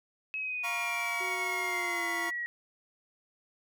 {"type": "exponential sweep", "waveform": "sine", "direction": "down", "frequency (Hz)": [2573, 1897], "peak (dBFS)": -32, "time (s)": [0.34, 2.46], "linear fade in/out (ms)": 0}
{"type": "chord", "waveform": "25% pulse", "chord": "Bb minor", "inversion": "second", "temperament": "equal with one note detuned", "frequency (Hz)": [698.5, 948.1, 1108.7], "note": ["F5", "Bb5", "Db6"], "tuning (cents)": [0, 29, 0], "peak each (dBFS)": -35, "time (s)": [0.63, 2.31], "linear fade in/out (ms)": 20}
{"type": "tone with pitch glide", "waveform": "sine", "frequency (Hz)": [370, 339.3], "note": ["F#4", "F4"], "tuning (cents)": [0, -50], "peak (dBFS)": -40, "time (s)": [1.2, 2.3], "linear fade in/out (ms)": 10, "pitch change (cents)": -150, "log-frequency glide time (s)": [1.63, 2.05]}
{"effects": []}